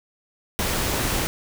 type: noise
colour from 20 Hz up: pink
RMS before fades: -24 dBFS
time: 0.59-1.27 s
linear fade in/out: 0 ms
effects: none